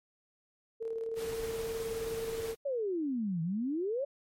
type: tone with tremolo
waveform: sine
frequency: 452.6 Hz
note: A4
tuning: 49 cents sharp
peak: -32 dBFS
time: 0.8-2.55 s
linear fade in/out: 20 ms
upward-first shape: square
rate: 19 Hz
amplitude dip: 35%
type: noise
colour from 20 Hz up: pink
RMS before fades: -44 dBFS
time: 1.15-2.56 s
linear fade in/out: 50 ms
type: exponential two-way sweep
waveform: sine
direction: down then up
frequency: 580 to 158.2 to 580 Hz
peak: -30 dBFS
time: 2.65-4.05 s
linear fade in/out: 10 ms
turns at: 3.42 s
effects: MP3 64 kbps